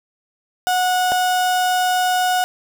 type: tone pair in turn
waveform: 35% pulse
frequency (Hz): 732 / 732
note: F#5 / F#5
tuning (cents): -19 / -19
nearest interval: unison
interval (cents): 0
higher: neither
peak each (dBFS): -14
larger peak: neither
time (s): 0.67-1.12 / 1.12-2.44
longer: second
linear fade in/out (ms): 0
effects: 8-bit